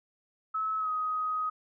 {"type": "tone with pitch glide", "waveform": "sine", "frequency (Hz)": [1295, 1256], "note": ["E6", "D#6"], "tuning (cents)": [-31, 16], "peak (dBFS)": -28, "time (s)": [0.54, 1.5], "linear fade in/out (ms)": 10, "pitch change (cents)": -53, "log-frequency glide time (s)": [0.78, 0.9], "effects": []}